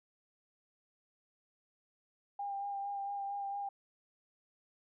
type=tone with vibrato; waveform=sine; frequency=800 Hz; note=G5; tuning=35 cents sharp; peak=-36 dBFS; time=2.39-3.69 s; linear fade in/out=5 ms; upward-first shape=sine; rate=4.4 Hz; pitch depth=19 cents each way; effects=none